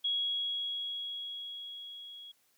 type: tone with level ramp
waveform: sine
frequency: 3322 Hz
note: G#7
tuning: in tune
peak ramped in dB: -28 to -46 dBFS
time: 0.04-2.32 s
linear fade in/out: 10 ms
effects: white hiss -71 dBFS RMS until 2.57 s + high-pass 100 Hz 12 dB/octave